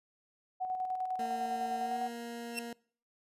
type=tone with tremolo; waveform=sine; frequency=743 Hz; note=F#5; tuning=7 cents sharp; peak=-31 dBFS; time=0.6-2.09 s; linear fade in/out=20 ms; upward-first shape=square; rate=9.9 Hz; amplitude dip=40%
type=tone with pitch glide; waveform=20% pulse; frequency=229.2 to 235.1 Hz; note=A#3 to A#3; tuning=-29 to +15 cents; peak=-35 dBFS; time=1.19-2.73 s; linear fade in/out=2 ms; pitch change=+44 cents; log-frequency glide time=1.8-1.98 s
type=tone with exponential growth; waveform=sawtooth; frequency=2705 Hz; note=E7; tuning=44 cents sharp; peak=-27 dBFS; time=2.5-2.59 s; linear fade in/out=2 ms; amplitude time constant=18 ms
effects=noise-tail reverb RT60 0.5 s tail -24 dB re dry + resampled to 32000 Hz